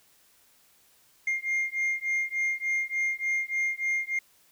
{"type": "beating tone pair", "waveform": "sine", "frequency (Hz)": [2116, 2119.4], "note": ["C7", "C7"], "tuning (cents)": [19, 22], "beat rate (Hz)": 3.4, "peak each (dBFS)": -27, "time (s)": [1.27, 4.19], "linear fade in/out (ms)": 5, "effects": ["tanh soft clip ceiling -23 dBFS", "white hiss -62 dBFS RMS until 4.51 s"]}